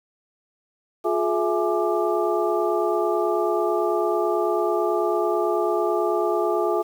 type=tone cluster; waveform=sine; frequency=354.8 / 423.9 / 664 / 843 / 1185 Hz; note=F4 / G#4 / E5 / G#5 / D6; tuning=+27 / +35 / +12 / +26 / +15 cents; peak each=-24 / -24 / -26 / -29 / -29 dBFS; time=1.04-6.83 s; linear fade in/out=20 ms; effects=8-bit